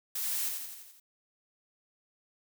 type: noise with echo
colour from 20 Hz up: blue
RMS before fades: -34 dBFS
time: 0.15-0.49 s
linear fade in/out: 5 ms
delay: 85 ms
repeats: 6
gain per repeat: -4 dB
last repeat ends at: 1 s
effects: none